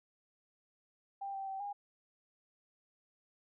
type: tone with pitch steps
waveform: sine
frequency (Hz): 791 / 779 / 773 / 812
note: G5 / G5 / G5 / G#5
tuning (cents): +15 / -11 / -24 / -39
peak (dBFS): -38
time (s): 1.21-1.73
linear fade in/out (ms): 10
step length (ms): 130
effects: none